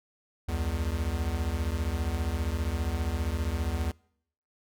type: beating tone pair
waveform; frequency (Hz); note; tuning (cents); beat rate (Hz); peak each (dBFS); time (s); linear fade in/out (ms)
square; 68.1 / 83.1; C#2 / E2; -30 / +15; 15; -32 / -31; 0.48-3.92; 10
effects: noise-tail reverb RT60 0.7 s tail -25 dB re dry